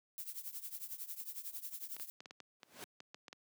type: noise with tremolo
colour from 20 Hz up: violet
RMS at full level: -42 dBFS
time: 0.18-2.1 s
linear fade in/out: 0 ms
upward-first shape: triangle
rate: 11 Hz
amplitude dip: 90%
type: clicks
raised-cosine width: 0.2 ms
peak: -32 dBFS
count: 11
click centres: 1.966 / 1.999 / 2.205 / 2.258 / 2.309 / 2.403 / 2.632 / 3.004 / 3.145 / 3.282 / 3.329 s
type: noise with exponential growth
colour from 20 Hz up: pink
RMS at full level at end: -44 dBFS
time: 2.6-2.84 s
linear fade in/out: 0 ms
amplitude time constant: 52 ms
effects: high-pass 200 Hz 12 dB/octave